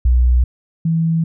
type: tone pair in turn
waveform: sine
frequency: 61.5 / 163.78 Hz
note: B1 / E3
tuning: -7 / -11 cents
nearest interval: octave + perfect fourth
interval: 1696 cents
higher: second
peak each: -9 / -13 dBFS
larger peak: first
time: 0.05-0.44 / 0.85-1.24 s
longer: neither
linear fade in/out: 5 ms
effects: none